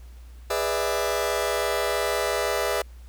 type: chord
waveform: sawtooth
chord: E dominant seventh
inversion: first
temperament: just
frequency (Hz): 412 / 494.4 / 593.3 / 659.3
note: G#4 / B4 / D5 / E5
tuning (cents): -14 / +2 / +18 / 0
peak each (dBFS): -25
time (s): 0.5-2.82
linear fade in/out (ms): 5
effects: added 60 Hz sine -41 dBFS peak until 3.08 s + pink hiss -58 dBFS RMS until 3.08 s

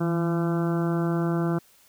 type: harmonic tone with a mistuned harmonic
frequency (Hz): 169.8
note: F3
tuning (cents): -48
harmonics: 1 / 2 / 3 / 4 / 5 / 6 / 7 / 8 / 9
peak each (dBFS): -24 / -27 / -37 / -35 / -41 / -41 / -40 / -39 / -43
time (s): 0-1.59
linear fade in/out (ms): 10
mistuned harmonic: 1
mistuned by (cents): -47
effects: white hiss -58 dBFS RMS until 1.88 s

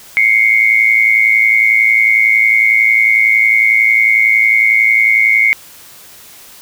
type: tone pair together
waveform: sine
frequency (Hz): 2106 / 2217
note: C7 / C#7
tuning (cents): +11 / 0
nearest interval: minor second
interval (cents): 89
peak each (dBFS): -10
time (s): 0.17-5.53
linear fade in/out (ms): 0
effects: white hiss -38 dBFS RMS until 6.61 s

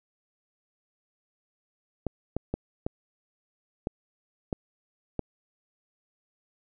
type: clicks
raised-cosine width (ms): 2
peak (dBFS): -15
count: 7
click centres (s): 2.067 / 2.366 / 2.54 / 2.865 / 3.871 / 4.528 / 5.193
effects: none

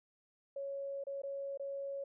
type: tone with dropouts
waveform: sine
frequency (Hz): 554.4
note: C#5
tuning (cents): 0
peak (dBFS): -38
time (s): 0.56-2.04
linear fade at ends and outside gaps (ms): 5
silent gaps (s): 1.039-1.068 / 1.219-1.234 / 1.575-1.596
effects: none

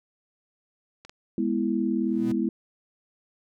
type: clicks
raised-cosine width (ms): 0.2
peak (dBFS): -27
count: 2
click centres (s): 1.05 / 1.095
type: chord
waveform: sine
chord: E major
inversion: first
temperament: equal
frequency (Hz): 207.7 / 246.9 / 329.6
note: G#3 / B3 / E4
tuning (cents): 0 / 0 / 0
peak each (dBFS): -27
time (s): 1.38-2.49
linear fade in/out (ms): 2
type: tone with exponential growth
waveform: 45% pulse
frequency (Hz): 124.6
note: B2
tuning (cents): +16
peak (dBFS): -32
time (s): 1.99-2.32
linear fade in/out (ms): 5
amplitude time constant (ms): 70
effects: none

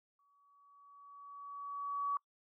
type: tone with exponential growth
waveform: sine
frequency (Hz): 1135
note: C#6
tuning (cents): +41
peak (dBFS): -31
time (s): 0.19-2.17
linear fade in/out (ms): 2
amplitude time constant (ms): 430
effects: noise-tail reverb RT60 0.1 s tail -25 dB re dry

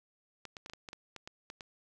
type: clicks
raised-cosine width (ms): 0.2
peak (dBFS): -27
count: 11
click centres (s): 0.453 / 0.568 / 0.661 / 0.698 / 0.735 / 0.888 / 0.931 / 1.163 / 1.275 / 1.501 / 1.608
effects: none

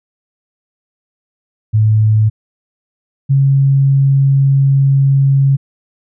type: tone pair in turn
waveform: sine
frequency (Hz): 108.4 / 137.17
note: A2 / C#3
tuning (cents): -25 / -18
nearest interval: major third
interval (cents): 407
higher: second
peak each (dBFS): -7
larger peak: neither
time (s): 1.73-2.3 / 3.29-5.57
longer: second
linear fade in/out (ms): 20
effects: none

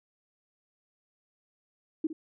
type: tone with echo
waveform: sine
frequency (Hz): 316.6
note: D#4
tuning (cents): +30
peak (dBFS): -24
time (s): 2.04-2.07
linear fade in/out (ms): 5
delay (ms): 60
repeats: 1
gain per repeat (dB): -12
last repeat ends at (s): 2.13
effects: none

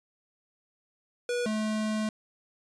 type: tone pair in turn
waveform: square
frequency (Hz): 485.7 / 215.7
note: B4 / A3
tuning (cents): -29 / -34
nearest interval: octave + major second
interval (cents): 1405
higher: first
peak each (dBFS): -28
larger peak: neither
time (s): 1.29-1.46 / 1.46-2.09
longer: second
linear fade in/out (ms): 2
effects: resampled to 22050 Hz

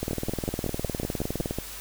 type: two click trains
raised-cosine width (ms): 2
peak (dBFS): -15 / -15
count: 30 / 9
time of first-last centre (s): 0.03-1.51 / 0.11-1.586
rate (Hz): 19.6 / 5.42
effects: added 50 Hz sine -46 dBFS peak until 1.8 s + white hiss -40 dBFS RMS until 1.8 s

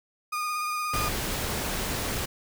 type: tone with vibrato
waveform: 35% pulse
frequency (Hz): 1225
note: D#6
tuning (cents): -27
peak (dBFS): -26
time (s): 0.32-1.09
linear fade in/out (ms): 10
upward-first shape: sine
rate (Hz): 17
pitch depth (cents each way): 19
type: noise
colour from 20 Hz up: pink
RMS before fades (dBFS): -30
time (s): 0.93-2.26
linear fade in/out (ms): 10
effects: none

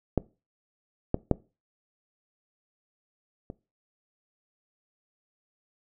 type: clicks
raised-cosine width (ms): 2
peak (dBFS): -9 / -10 / -7 / -24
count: 4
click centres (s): 0.177 / 1.144 / 1.313 / 3.501
effects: noise-tail reverb RT60 0.3 s tail -21 dB re dry

